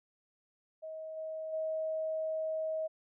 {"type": "tone with level steps", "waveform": "sine", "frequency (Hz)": 634, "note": "D#5", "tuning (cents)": 32, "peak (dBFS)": [-40, -37, -32], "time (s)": [0.82, 2.88], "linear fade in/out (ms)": 20, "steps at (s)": [1.16, 1.52], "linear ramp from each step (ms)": 20, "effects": []}